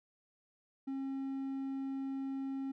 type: tone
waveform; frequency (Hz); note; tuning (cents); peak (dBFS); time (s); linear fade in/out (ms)
triangle; 270; C#4; -45; -34; 0.87-2.72; 10
effects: none